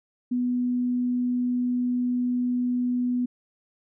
sine tone, 246.9 Hz, B3, in tune, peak -22 dBFS, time 0.31-3.26 s, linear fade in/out 10 ms, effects none

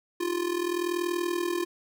square tone with amplitude modulation, 349.2 Hz, F4, in tune, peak -24 dBFS, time 0.2-1.65 s, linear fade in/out 10 ms, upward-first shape sine, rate 40.7 Hz, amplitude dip 75%, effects none

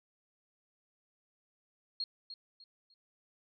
sine tone with echo, 4262 Hz, C8, 31 cents sharp, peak -33 dBFS, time 2-2.04 s, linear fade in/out 2 ms, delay 300 ms, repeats 3, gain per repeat -10 dB, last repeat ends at 2.94 s, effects none

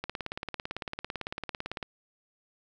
click train, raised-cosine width 0.3 ms, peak -18 dBFS, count 33, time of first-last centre 0.04-1.828 s, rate 17.9 Hz, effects none

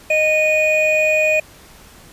triangle tone pair together, 619 / 2468 Hz, D#5 / D#7, -9 / -15 cents, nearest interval 2 octaves, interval 2394 cents, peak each -14 dBFS, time 0.1-1.4 s, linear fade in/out 5 ms, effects pink hiss -44 dBFS RMS until 2.12 s + resampled to 32000 Hz

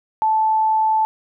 sine tone, 875 Hz, A5, 10 cents flat, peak -14 dBFS, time 0.22-1.05 s, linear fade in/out 0 ms, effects none

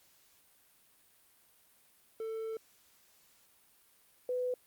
triangle / sine tone pair in turn, 445.1 / 499.6 Hz, A4 / B4, +20 / +20 cents, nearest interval major second, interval 200 cents, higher second, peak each -34 / -31 dBFS, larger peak second, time 2.2-2.57 / 4.29-4.54 s, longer first, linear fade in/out 2 ms, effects white hiss -66 dBFS RMS until 4.66 s + Opus 48 kbps

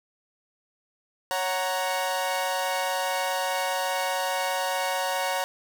sawtooth chord, F# major, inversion second, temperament equal, 554.4 / 740 / 932.3 Hz, C#5 / F#5 / A#5, 0 / 0 / 0 cents, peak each -26 dBFS, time 1.31-5.44 s, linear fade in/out 0 ms, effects none

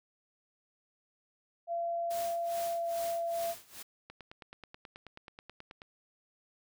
sine tone with pitch glide, 682 to 676.9 Hz, F5 to E5, -41 to +46 cents, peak -31 dBFS, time 1.67-3.55 s, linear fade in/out 50 ms, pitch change -13 cents, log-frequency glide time 2.62-2.94 s
white noise with tremolo, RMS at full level -43 dBFS, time 2.1-3.83 s, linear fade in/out 10 ms, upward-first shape sine, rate 2.4 Hz, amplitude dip 90%
click train, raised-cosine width 0.3 ms, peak -31 dBFS, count 17, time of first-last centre 4.1-5.819 s, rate 9.31 Hz
effects none

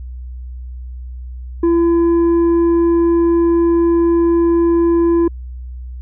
sine tone with tanh clipping, 338 Hz, E4, 43 cents sharp, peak -11 dBFS, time 1.63-5.28 s, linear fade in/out 5 ms, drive 5 dB, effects added 62 Hz sine -26 dBFS peak until 6.01 s

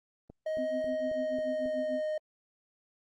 click train, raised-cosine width 2 ms, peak -34 dBFS, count 6, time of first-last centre 0.3-1.659 s, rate 3.68 Hz
triangle tone with pitch glide, 627 to 616.6 Hz, D#5 to D#5, +13 to -16 cents, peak -28 dBFS, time 0.46-2.18 s, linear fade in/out 5 ms, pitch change -29 cents, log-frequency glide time 0.78-2.07 s
sine tone with tremolo, 257.5 Hz, C4, 28 cents flat, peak -33 dBFS, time 0.58-2.02 s, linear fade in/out 5 ms, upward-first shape sine, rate 6.8 Hz, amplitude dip 95%
effects Opus 24 kbps

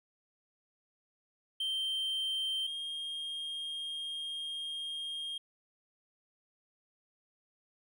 triangle tone pair in turn, 3136 / 3228 Hz, G7 / G#7, 0 / -50 cents, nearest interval minor second, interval 50 cents, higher second, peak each -30 / -35 dBFS, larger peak first, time 1.6-2.67 / 2.67-5.38 s, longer second, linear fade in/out 5 ms, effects none

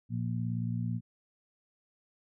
harmonic tone, 58.27 Hz, A#1, in tune, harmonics 2 / 3 / 4, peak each -32 / -36 / -38 dBFS, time 0.09-1.01 s, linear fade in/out 50 ms, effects none

